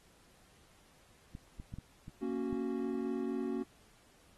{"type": "clicks", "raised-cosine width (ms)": 5, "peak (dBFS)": -31, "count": 6, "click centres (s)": [1.351, 1.599, 1.739, 1.786, 2.081, 2.528]}
{"type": "chord", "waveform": "triangle", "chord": "F# major", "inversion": "first", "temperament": "equal", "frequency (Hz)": [233.1, 277.2, 370], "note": ["A#3", "C#4", "F#4"], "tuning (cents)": [0, 0, 0], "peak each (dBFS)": -36, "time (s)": [2.21, 3.64], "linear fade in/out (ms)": 20}
{"effects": ["pink hiss -65 dBFS RMS until 4.37 s", "AAC 32 kbps"]}